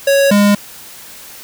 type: tone pair in turn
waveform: square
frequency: 554.4 / 204.2 Hz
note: C#5 / G#3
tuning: 0 / -29 cents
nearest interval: octave + perfect fourth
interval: 1729 cents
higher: first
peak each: -9 / -8 dBFS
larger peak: second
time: 0.07-0.31 / 0.31-0.55 s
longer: neither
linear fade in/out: 5 ms
effects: white hiss -35 dBFS RMS until 1.43 s